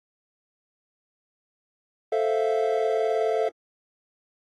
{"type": "chord", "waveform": "triangle", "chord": "F major seventh", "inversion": "first", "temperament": "equal", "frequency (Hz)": [440, 523.3, 659.3, 698.5], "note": ["A4", "C5", "E5", "F5"], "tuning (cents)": [0, 0, 0, 0], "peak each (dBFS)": [-22, -28, -25, -27], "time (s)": [2.12, 3.49], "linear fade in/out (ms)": 5, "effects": ["AAC 32 kbps"]}